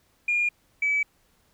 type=tone pair in turn; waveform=sine; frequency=2419 / 2293 Hz; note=D#7 / D7; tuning=-49 / -42 cents; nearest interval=minor second; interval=93 cents; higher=first; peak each=-20 dBFS; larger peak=neither; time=0.28-0.49 / 0.82-1.03 s; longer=neither; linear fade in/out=5 ms; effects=tanh soft clip ceiling -16 dBFS + pink hiss -65 dBFS RMS until 1.53 s